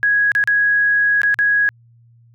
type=tone with dropouts; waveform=sine; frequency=1661.2 Hz; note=G#6; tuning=in tune; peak=-12 dBFS; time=0.03-1.69 s; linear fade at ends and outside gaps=0 ms; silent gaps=0.318-0.351 / 0.439-0.475 / 1.217-1.233 / 1.343-1.389 s; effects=added 117 Hz sine -47 dBFS peak until 2.34 s